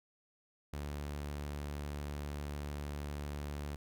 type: tone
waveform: sawtooth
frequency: 72.8 Hz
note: D2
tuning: 15 cents flat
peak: -35 dBFS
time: 0.73-3.76 s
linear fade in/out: 5 ms
effects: none